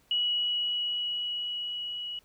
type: tone with level ramp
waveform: sine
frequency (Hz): 2924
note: F#7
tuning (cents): -21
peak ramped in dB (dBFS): -24 to -34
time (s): 0.11-2.19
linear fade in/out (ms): 2
effects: pink hiss -65 dBFS RMS until 2.24 s